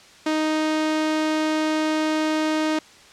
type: tone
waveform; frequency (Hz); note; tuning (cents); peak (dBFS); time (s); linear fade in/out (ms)
sawtooth; 311.1; D#4; 0; -16; 0.26-2.79; 5
effects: white hiss -48 dBFS RMS until 3.12 s + low-pass 6000 Hz 12 dB/octave